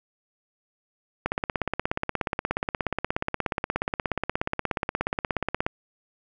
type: click train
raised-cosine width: 0.5 ms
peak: -10 dBFS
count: 75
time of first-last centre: 1.26-5.665 s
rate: 16.8 Hz
effects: none